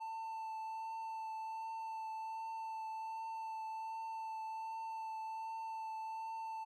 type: tone with vibrato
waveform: triangle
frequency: 889 Hz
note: A5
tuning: 18 cents sharp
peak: -39 dBFS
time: 0-6.65 s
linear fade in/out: 20 ms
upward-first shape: triangle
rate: 1.3 Hz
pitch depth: 15 cents each way
effects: none